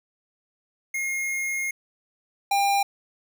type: tone pair in turn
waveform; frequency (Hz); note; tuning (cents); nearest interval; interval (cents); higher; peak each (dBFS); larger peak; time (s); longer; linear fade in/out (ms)
square; 2144 / 799.4; C7 / G5; +42 / +34; octave + perfect fourth; 1708; first; -26 / -20; second; 0.94-1.71 / 2.51-2.83; first; 5
effects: none